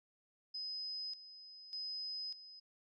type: tone with tremolo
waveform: sine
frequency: 5040 Hz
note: D#8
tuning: 21 cents sharp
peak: -40 dBFS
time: 0.54-2.6 s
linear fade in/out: 10 ms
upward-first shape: square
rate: 0.84 Hz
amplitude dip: 75%
effects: none